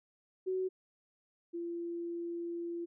sine tone pair in turn, 373.7 / 341.6 Hz, F#4 / F4, +17 / -38 cents, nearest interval major second, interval 155 cents, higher first, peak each -31 / -36 dBFS, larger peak first, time 0.46-0.69 / 1.53-2.86 s, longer second, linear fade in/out 20 ms, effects none

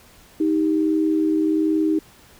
sine tone pair together, 313.8 / 395 Hz, D#4 / G4, +15 / +13 cents, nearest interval major third, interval 398 cents, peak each -17 / -25 dBFS, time 0.4-1.99 s, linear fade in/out 5 ms, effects pink hiss -50 dBFS RMS until 2.39 s

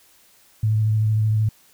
sine tone with vibrato, 108.4 Hz, A2, 25 cents flat, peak -16 dBFS, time 0.63-1.49 s, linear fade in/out 5 ms, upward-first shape triangle, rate 13 Hz, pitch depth 23 cents each way, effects white hiss -55 dBFS RMS until 1.73 s

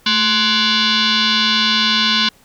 sine tone with frequency modulation, 220 Hz, A3, in tune, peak -12 dBFS, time 0.06-2.29 s, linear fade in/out 5 ms, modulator 634 Hz, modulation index 6.9, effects pink hiss -51 dBFS RMS until 2.44 s

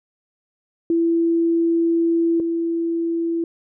sine tone pair in turn, 334.1 / 334.1 Hz, E4 / E4, +23 / +23 cents, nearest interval unison, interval 0 cents, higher neither, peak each -15 / -19 dBFS, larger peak first, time 0.9-2.4 / 2.4-3.44 s, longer first, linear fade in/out 2 ms, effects none

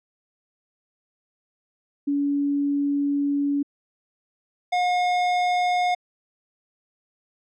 sine / square tone pair in turn, 284.4 / 718.6 Hz, C#4 / F5, +45 / +49 cents, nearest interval octave + major third, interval 1604 cents, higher second, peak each -20 dBFS, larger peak neither, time 2.07-3.63 / 4.72-5.95 s, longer first, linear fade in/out 10 ms, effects low-pass 4000 Hz 12 dB/octave

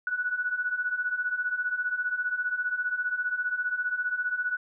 sine beating tone pair, 1465 / 1480 Hz, F#6 / F#6, -18 / 0 cents, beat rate 15 Hz, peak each -32 / -28 dBFS, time 0.07-4.57 s, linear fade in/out 2 ms, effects none

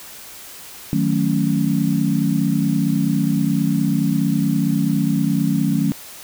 sine chord, D# half-diminished seventh, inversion none, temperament equal, 155.56 / 185 / 220 / 277.2 Hz, D#3 / F#3 / A3 / C#4, 0 / 0 / 0 / 0 cents, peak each -21 dBFS, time 0.93-5.92 s, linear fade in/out 0 ms, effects white hiss -38 dBFS RMS until 6.23 s

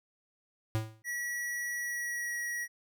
square tone with exponential decay, 110 Hz, A2, in tune, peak -26 dBFS, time 0.75-1.02 s, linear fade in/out 0 ms, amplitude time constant 58 ms
square tone with pitch glide, 1931 to 1912.1 Hz, B6 to A#6, -39 to +43 cents, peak -34 dBFS, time 1.04-2.68 s, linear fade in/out 50 ms, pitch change -18 cents, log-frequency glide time 1.8-2.35 s
effects none

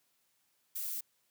violet noise, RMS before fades -38 dBFS, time 0.75-1.01 s, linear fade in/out 10 ms, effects white hiss -75 dBFS RMS until 1.3 s + high-pass 80 Hz 12 dB/octave

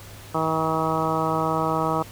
harmonic tone, 159.8 Hz, D#3, 47 cents sharp, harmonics 1 / 2 / 3 / 4 / 5 / 6 / 7 / 8, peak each -29 / -29 / -29 / -29 / -29 / -29 / -29 / -29 dBFS, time 0.34-2.03 s, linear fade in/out 10 ms, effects added 102 Hz sine -44 dBFS peak until 2.11 s + pink hiss -44 dBFS RMS until 2.11 s

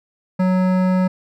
sine tone with hard clipping, 185 Hz, F#3, in tune, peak -16 dBFS, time 0.39-1.08 s, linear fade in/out 10 ms, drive 15 dB, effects none

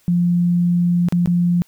sine tone with dropouts, 174.61 Hz, F3, in tune, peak -13 dBFS, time 0.08-1.62 s, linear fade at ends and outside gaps 0 ms, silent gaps 1.086-1.124 / 1.259-1.274 s, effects white hiss -57 dBFS RMS until 1.67 s

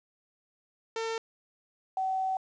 sawtooth / sine tone pair in turn, 451.5 / 759.3 Hz, A4 / F#5, +45 / +45 cents, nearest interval major sixth, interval 900 cents, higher second, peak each -27 dBFS, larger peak neither, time 0.96-1.18 / 1.97-2.37 s, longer second, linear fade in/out 2 ms, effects resampled to 16000 Hz + 10-bit

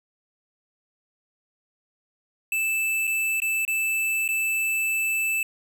square tone with dropouts, 2637 Hz, E7, in tune, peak -23 dBFS, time 2.52-5.43 s, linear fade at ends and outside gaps 2 ms, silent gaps 3.071-3.075 / 3.402-3.419 / 3.651-3.678 / 4.279-4.288 s, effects none

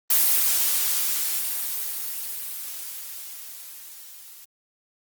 blue noise with level ramp, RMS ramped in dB -18 to -45 dBFS, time 0.1-4.45 s, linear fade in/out 5 ms, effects Opus 24 kbps

